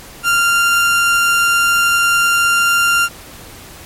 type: tone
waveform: 30% pulse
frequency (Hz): 1391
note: F6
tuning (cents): -7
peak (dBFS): -8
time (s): 0.23-3.09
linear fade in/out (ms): 50
effects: pink hiss -36 dBFS RMS until 3.85 s + MP3 64 kbps